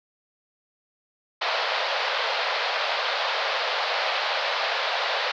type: band-pass noise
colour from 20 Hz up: pink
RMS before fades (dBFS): -26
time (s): 1.41-5.32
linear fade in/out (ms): 10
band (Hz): 510 to 4700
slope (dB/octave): 48
effects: none